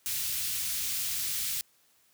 white band-stop noise, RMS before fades -32 dBFS, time 0.06-1.61 s, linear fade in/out 0 ms, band 110 to 2500 Hz, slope 12 dB/octave, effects white hiss -66 dBFS RMS until 2.13 s + high-pass 60 Hz 12 dB/octave

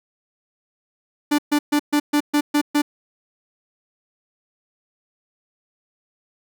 45% pulse tone bursts, 293.7 Hz, D4, in tune, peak -15 dBFS, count 8, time 1.31-2.82 s, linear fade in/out 10 ms, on 75 ms, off 130 ms, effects none

